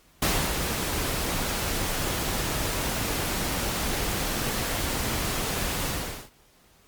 pink noise with ADSR envelope, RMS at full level -23 dBFS, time 0.22-6.3 s, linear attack 4 ms, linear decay 280 ms, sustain -5 dB, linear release 440 ms, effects pink hiss -59 dBFS RMS until 6.87 s + Opus 48 kbps

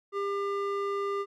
square tone with band-pass filter, 400 Hz, G4, 35 cents sharp, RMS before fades -31 dBFS, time 0.12-1.26 s, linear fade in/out 50 ms, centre 820 Hz, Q 5.8, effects none

